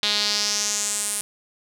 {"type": "tone with band-pass filter sweep", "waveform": "sawtooth", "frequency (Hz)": 207.7, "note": "G#3", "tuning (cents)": 0, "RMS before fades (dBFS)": -24, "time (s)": [0.03, 1.21], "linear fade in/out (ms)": 0, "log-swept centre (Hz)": [3800, 9700], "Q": 3.6, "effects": []}